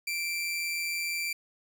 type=tone with amplitude modulation; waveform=sawtooth; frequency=2349 Hz; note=D7; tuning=in tune; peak=-25 dBFS; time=0.07-1.33 s; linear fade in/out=5 ms; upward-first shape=sine; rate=166 Hz; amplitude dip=35%; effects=none